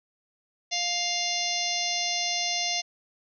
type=harmonic tone with a mistuned harmonic; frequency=700 Hz; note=F5; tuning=4 cents sharp; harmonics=1 / 3 / 4 / 5 / 6 / 7 / 8 / 9; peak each=-34 / -34 / -34 / -34 / -34 / -34 / -34 / -34 dBFS; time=0.71-2.82 s; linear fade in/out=20 ms; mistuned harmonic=7; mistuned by=+43 cents; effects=none